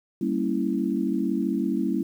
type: chord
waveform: sine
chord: G diminished seventh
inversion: none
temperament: equal with one note detuned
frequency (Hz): 196 / 231.1 / 277.2 / 329.6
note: G3 / Bb3 / Db4 / Fb4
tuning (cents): 0 / -15 / 0 / 0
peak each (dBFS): -28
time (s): 0.21-2.03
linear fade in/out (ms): 5
effects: 9-bit